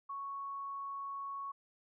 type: tone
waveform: sine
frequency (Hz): 1108.7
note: C#6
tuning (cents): 0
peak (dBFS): -39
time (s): 0.09-1.52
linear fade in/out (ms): 10
effects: none